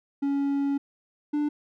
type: tone pair in turn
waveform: triangle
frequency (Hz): 280 / 295.4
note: C#4 / D4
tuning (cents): +18 / +10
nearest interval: minor second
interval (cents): 92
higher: second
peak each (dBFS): -21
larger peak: neither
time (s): 0.22-0.78 / 1.33-1.49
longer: first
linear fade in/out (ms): 10
effects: none